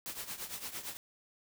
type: noise with tremolo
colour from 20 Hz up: white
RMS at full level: -39 dBFS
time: 0.06-0.97 s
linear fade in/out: 0 ms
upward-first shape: triangle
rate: 8.8 Hz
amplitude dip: 80%
effects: none